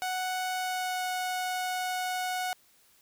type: tone with pitch glide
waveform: sawtooth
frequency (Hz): 740 to 735.3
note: F#5 to F#5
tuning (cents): 0 to -11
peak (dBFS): -26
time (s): 0.02-2.53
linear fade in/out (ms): 0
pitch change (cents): -11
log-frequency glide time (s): 0.54-1.04
effects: white hiss -63 dBFS RMS until 3.01 s